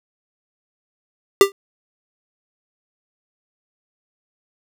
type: tone with exponential decay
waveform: square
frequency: 395.8 Hz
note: G4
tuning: 17 cents sharp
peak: -3 dBFS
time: 1.41-1.52 s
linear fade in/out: 1 ms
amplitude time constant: 22 ms
effects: none